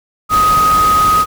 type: tone in noise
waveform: sine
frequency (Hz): 1254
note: D#6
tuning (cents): +13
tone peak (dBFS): -8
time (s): 0.29-1.26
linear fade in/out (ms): 50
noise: pink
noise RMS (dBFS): -21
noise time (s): 0.29-1.26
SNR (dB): +10
effects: none